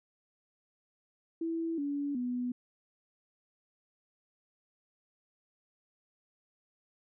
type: tone with pitch steps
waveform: sine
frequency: 329.6 / 285.3 / 246.9 Hz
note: E4 / C#4 / B3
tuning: 0 / +50 / 0 cents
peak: -31 dBFS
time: 1.41-2.52 s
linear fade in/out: 5 ms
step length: 370 ms
effects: none